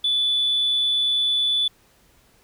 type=tone; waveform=sine; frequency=3471 Hz; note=A7; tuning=24 cents flat; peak=-17 dBFS; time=0.04-1.68 s; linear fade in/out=5 ms; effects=tanh soft clip ceiling -14 dBFS + pink hiss -58 dBFS RMS until 2.43 s